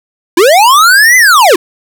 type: linear two-way sweep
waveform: square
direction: up then down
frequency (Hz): 311.1 to 2051 to 311.1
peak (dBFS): -3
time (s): 0.37-1.56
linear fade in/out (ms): 5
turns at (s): 1.17
effects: none